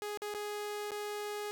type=tone with dropouts; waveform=sawtooth; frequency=415.8 Hz; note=G#4; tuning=2 cents sharp; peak=-33 dBFS; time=0.02-1.51 s; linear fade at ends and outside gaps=0 ms; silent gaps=0.174-0.219 / 0.34-0.347 / 0.908-0.917 s; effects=none